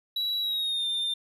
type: tone with pitch glide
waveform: triangle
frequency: 3908 to 3604 Hz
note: B7 to A7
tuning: -19 to +41 cents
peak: -25 dBFS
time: 0.16-1.14 s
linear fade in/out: 5 ms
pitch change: -140 cents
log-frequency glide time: 0.4-0.87 s
effects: none